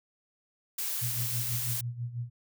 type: noise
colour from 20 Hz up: blue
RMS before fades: -33 dBFS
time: 0.78-1.81 s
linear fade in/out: 5 ms
type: tone with tremolo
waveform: sine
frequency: 119.9 Hz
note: A#2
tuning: 49 cents sharp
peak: -30 dBFS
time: 1.01-2.3 s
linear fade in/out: 20 ms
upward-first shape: sine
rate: 6.1 Hz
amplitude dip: 75%
effects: none